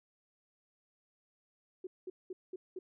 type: tone bursts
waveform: sine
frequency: 370 Hz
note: F#4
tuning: in tune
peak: -39 dBFS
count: 5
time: 1.84-2.79 s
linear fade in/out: 5 ms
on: 30 ms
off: 200 ms
effects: none

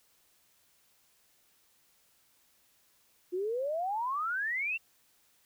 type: exponential sweep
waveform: sine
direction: up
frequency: 347.4 to 2773 Hz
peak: -30 dBFS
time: 3.32-4.78 s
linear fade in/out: 20 ms
effects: white hiss -68 dBFS RMS until 5.45 s

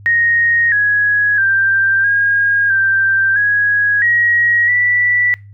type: tone with pitch steps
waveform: sine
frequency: 1867 / 1668 / 1578 / 1629 / 1572 / 1660 / 1898 / 1962 Hz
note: A#6 / G#6 / G6 / G#6 / G6 / G#6 / A#6 / B6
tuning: +2 / +7 / +11 / -34 / +4 / -1 / +31 / -12 cents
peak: -10 dBFS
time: 0.06-5.34 s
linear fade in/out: 0 ms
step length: 660 ms
effects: noise-tail reverb RT60 0.3 s tail -23 dB re dry + added 101 Hz sine -35 dBFS peak until 5.53 s

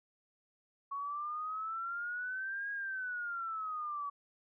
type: exponential two-way sweep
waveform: sine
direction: up then down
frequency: 1108.7 to 1646 to 1132 Hz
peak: -36 dBFS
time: 0.91-4.1 s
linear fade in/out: 10 ms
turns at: 2.71 s
effects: none

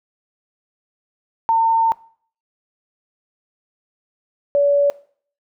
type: tone pair in turn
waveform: sine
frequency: 906 / 570.7 Hz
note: A#5 / D5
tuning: -50 / -50 cents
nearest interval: minor sixth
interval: 800 cents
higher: first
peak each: -12 / -12 dBFS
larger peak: neither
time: 1.49-1.92 / 4.55-4.9 s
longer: first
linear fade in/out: 0 ms
effects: noise-tail reverb RT60 0.5 s tail -21 dB re dry

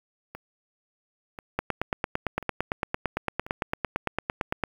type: two click trains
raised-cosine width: 0.5 ms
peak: -23 / -10 dBFS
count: 4 / 28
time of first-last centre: 0.35-3.465 / 1.59-4.637 s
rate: 0.963 / 8.86 Hz
effects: 7-bit

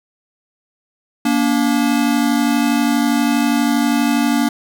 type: tone pair together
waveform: square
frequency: 235.1 / 287.5 Hz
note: A#3 / D4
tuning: +15 / -37 cents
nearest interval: minor third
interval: 348 cents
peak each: -17 dBFS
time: 1.25-4.49 s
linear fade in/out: 5 ms
effects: 8-bit

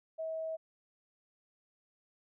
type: tone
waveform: sine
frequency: 643 Hz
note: E5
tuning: 43 cents flat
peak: -35 dBFS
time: 0.18-0.57 s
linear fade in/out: 20 ms
effects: none

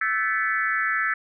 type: tone cluster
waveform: sine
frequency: 1320 / 1534 / 1742 / 1987 / 2229 Hz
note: E6 / G6 / A6 / B6 / C#7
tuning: +2 / -38 / -18 / +10 / +9 cents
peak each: -27 / -30 / -25 / -28 / -34 dBFS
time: 0.01-1.14 s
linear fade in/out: 5 ms
effects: none

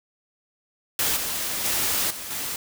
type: noise with level steps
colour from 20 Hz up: white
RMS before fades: -23 / -28 / -24 / -35 / -30 dBFS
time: 0.99-2.56 s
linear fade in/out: 2 ms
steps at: 1.16 / 1.64 / 2.1 / 2.3 s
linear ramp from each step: 10 ms
effects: none

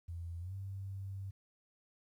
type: tone with pitch glide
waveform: sine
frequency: 85.1 to 97.19 Hz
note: F2 to G2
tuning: -44 to -14 cents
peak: -40 dBFS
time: 0.08-1.31 s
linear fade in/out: 10 ms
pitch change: +230 cents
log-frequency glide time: 0.39-0.54 s
effects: 12-bit

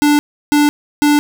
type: tone bursts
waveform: square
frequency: 293.7 Hz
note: D4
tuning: in tune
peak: -9 dBFS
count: 3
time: 0.02-1.19 s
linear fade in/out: 0 ms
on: 170 ms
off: 330 ms
effects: none

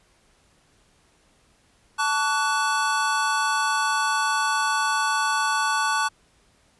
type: chord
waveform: square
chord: F# minor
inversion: first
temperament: equal with one note detuned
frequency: 880 / 1135.3 / 1480 Hz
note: A5 / C#6 / F#6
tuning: 0 / +41 / 0 cents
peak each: -26 dBFS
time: 1.98-6.09 s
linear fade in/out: 20 ms
effects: pink hiss -61 dBFS RMS until 6.79 s + resampled to 24000 Hz

